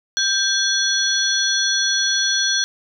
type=tone cluster; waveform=sine; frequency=1572 / 3397 / 4296 / 5870 Hz; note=G6 / G#7 / C8 / F#8; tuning=+4 / +38 / +45 / -15 cents; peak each=-22 dBFS; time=0.17-2.64 s; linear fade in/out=0 ms; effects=none